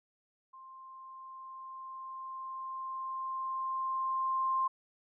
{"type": "tone with level ramp", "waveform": "sine", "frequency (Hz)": 1053, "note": "C6", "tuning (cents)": 11, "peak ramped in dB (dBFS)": [-49, -27], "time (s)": [0.53, 4.68], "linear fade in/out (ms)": 10, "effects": []}